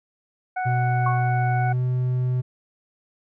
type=harmonic tone; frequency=740 Hz; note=F#5; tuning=in tune; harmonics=1 / 2 / 3; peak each=-24 / -31 / -38 dBFS; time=0.56-1.73 s; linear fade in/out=10 ms
type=tone with pitch glide; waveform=triangle; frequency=123.3 to 126.18 Hz; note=B2 to B2; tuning=-2 to +38 cents; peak=-18 dBFS; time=0.65-2.42 s; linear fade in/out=20 ms; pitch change=+40 cents; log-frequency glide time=1.57-1.82 s
type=tone with exponential decay; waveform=sine; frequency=1100 Hz; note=C#6; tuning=14 cents flat; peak=-20 dBFS; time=1.06-1.35 s; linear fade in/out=5 ms; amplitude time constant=61 ms
effects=none